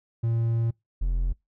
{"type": "tone pair in turn", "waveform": "triangle", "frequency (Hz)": [115.2, 43.03], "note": ["A#2", "F1"], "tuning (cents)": [-20, -25], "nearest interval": "octave + perfect fourth", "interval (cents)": 1705, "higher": "first", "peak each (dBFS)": [-20, -20], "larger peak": "neither", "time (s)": [[0.23, 0.71], [1.01, 1.33]], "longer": "first", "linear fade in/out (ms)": 10, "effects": ["noise-tail reverb RT60 0.2 s tail -26 dB re dry"]}